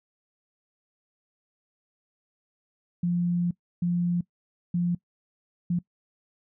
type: tone bursts at uneven times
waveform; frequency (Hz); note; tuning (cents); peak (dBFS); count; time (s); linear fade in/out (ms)
sine; 174.61; F3; 0; -22; 4; 3.03-3.51 / 3.82-4.21 / 4.74-4.95 / 5.7-5.79; 5
effects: noise-tail reverb RT60 0.1 s tail -21 dB re dry